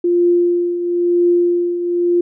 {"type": "tone with tremolo", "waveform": "sine", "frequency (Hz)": 349.2, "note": "F4", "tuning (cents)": 0, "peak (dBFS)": -9, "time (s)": [0.04, 2.21], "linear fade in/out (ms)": 5, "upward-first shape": "triangle", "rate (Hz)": 1, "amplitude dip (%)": 65, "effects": []}